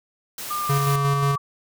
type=noise; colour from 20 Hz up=white; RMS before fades=-33 dBFS; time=0.38-0.96 s; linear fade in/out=2 ms
type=tone with pitch glide; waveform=sine; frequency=1200 to 1148.5 Hz; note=D6 to D6; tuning=+37 to -39 cents; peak=-24 dBFS; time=0.5-1.38 s; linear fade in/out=10 ms; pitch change=-76 cents; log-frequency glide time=0.61-1.05 s
type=tone with tremolo; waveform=square; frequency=140 Hz; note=C#3; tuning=18 cents sharp; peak=-19 dBFS; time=0.69-1.36 s; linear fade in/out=10 ms; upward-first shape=square; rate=5.6 Hz; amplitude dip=30%
effects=none